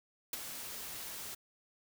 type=noise with ADSR envelope; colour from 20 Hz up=white; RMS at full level=-35 dBFS; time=0.33-1.35 s; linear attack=4 ms; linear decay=23 ms; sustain=-9 dB; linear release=9 ms; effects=none